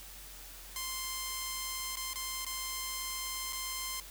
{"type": "tone with dropouts", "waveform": "5% pulse", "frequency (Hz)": 1046.5, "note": "C6", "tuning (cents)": 0, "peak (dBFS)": -24, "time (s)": [0.76, 4], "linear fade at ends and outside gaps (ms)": 1, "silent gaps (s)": [[1.956, 1.97], [2.133, 2.157], [2.448, 2.465], [3.525, 3.53]], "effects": ["added 45 Hz sine -52 dBFS peak until 4.1 s", "white hiss -50 dBFS RMS until 4.1 s"]}